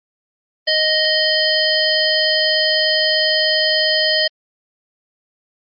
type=harmonic tone; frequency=622.3 Hz; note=D#5; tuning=in tune; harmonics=1 / 3 / 5 / 7 / 8; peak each=-20 / -20 / -20 / -20 / -20 dBFS; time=0.67-4.28 s; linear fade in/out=10 ms; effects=Opus 32 kbps